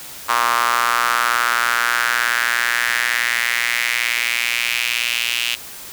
sawtooth tone with high-pass filter sweep, 118.9 Hz, A#2, 35 cents sharp, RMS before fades -19 dBFS, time 0.28-5.56 s, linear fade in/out 20 ms, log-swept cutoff 1100 to 2800 Hz, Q 3.7, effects white hiss -35 dBFS RMS until 5.92 s

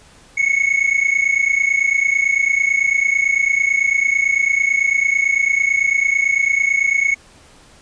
triangle tone pair together, 2188 / 2217 Hz, C#7 / C#7, -23 / 0 cents, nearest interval unison, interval 23 cents, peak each -15 dBFS, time 0.37-7.15 s, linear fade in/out 10 ms, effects pink hiss -47 dBFS RMS until 7.81 s + resampled to 22050 Hz

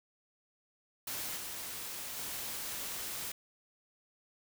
white noise with level steps, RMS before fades -39 / -42 / -40 dBFS, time 1.07-3.32 s, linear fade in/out 5 ms, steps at 1.36 / 2.16 s, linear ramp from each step 20 ms, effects none

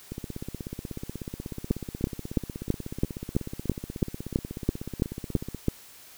two click trains, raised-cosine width 3 ms, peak -9 / -21 dBFS, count 13 / 90, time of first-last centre 1.71-5.684 / 0.12-5.547 s, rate 3.02 / 16.4 Hz, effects white hiss -50 dBFS RMS until 6.17 s

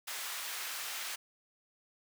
pink high-pass noise, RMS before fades -40 dBFS, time 0.07-1.16 s, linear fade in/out 10 ms, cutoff 1300 Hz, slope 12 dB/octave, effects none

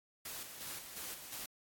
white noise with tremolo, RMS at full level -44 dBFS, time 0.25-1.46 s, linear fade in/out 5 ms, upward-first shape square, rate 2.8 Hz, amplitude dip 50%, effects AAC 64 kbps

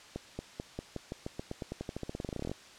accelerating click train, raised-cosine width 2 ms, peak -23 dBFS, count 28, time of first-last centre 0.16-2.515 s, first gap 230 ms, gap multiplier 0.91, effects white hiss -53 dBFS RMS until 2.78 s + low-pass 6000 Hz 12 dB/octave

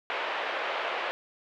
pink band-pass noise, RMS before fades -32 dBFS, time 0.1-1.11 s, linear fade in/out 0 ms, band 490 to 3000 Hz, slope 24 dB/octave, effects none

